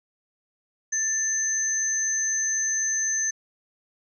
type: tone pair together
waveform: sine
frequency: 1773 / 6192 Hz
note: A6 / G8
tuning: +13 / -22 cents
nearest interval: octave + minor seventh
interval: 2165 cents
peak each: -31 / -23 dBFS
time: 0.92-3.31 s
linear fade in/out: 10 ms
effects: none